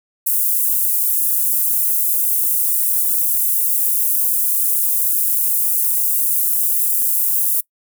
pink high-pass noise, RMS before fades -17 dBFS, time 0.26-7.61 s, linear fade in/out 10 ms, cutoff 11000 Hz, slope 24 dB/octave, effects noise-tail reverb RT60 0.1 s tail -23 dB re dry

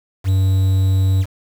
triangle tone with quantisation, 95.3 Hz, G2, 48 cents flat, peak -10 dBFS, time 0.24-1.26 s, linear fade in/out 50 ms, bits 6, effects none

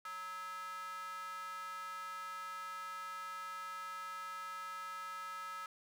square tone with high-pass filter, 185 Hz, F#3, in tune, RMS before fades -45 dBFS, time 0.05-5.66 s, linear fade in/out 2 ms, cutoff 1300 Hz, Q 5.9, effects none

